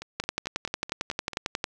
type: two click trains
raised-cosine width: 0.2 ms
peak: -10 / -20 dBFS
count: 17 / 7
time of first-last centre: 0.2-1.641 / 0.02-1.333 s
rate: 11.1 / 4.57 Hz
effects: none